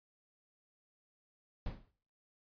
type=noise with exponential decay; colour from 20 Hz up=brown; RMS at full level=-36 dBFS; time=1.66-1.91 s; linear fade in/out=2 ms; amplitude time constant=53 ms; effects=noise-tail reverb RT60 0.5 s tail -20 dB re dry + resampled to 11025 Hz